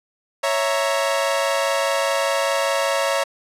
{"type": "chord", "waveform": "sawtooth", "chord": "A# diminished", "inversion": "first", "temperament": "equal", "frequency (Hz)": [554.4, 659.3, 932.3], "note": ["C#5", "E5", "A#5"], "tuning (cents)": [0, 0, 0], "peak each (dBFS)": [-17, -20, -22], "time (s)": [0.43, 3.24], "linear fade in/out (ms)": 10, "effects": ["low-pass 11000 Hz 12 dB/octave"]}